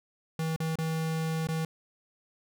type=tone with dropouts; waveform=square; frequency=160.7 Hz; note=E3; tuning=44 cents flat; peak=-29 dBFS; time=0.39-1.65 s; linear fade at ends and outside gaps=2 ms; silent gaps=0.562-0.602 / 0.756-0.786 / 1.471-1.487 s; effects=none